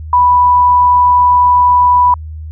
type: tone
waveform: sine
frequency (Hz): 986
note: B5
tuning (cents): -3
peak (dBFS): -5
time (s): 0.13-2.14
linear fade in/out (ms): 2
effects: added 78 Hz sine -23 dBFS peak until 2.51 s